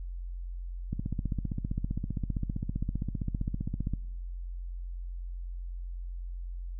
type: click train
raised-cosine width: 5 ms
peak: -19 dBFS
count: 47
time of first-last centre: 0.93-3.937 s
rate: 15.3 Hz
effects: noise-tail reverb RT60 1.0 s tail -23 dB re dry + added 44 Hz sine -35 dBFS peak until 6.79 s